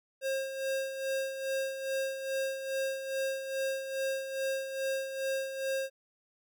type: tone with tremolo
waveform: square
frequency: 536 Hz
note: C5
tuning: 42 cents sharp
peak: -30 dBFS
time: 0.21-5.9 s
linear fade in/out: 50 ms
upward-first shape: sine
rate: 2.4 Hz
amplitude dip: 60%
effects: none